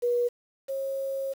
sine tone pair in turn, 482.9 / 542 Hz, B4 / C#5, -39 / -39 cents, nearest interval major second, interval 200 cents, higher second, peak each -22 / -28 dBFS, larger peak first, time 0.02-0.29 / 0.68-1.34 s, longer second, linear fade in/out 20 ms, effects 8-bit

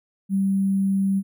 sine tone with sample-and-hold, 194.6 Hz, G3, 12 cents flat, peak -18 dBFS, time 0.29-1.23 s, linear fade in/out 50 ms, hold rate 11025 Hz, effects none

